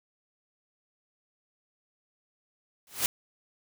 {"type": "noise with exponential growth", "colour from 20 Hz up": "white", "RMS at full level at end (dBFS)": -22, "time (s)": [2.87, 3.06], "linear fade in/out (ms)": 1, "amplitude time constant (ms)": 41, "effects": []}